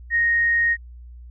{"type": "tone", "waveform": "sine", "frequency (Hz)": 1864.7, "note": "A#6", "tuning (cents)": 0, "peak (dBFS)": -16, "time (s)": [0.1, 0.77], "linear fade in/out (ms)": 50, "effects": ["added 60 Hz sine -38 dBFS peak until 1.3 s"]}